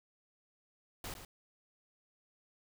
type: noise with echo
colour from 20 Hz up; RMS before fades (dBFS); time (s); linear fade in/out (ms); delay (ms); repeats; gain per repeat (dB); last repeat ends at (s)
pink; -43; 1.04-1.14; 2; 110; 1; -8; 1.25
effects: none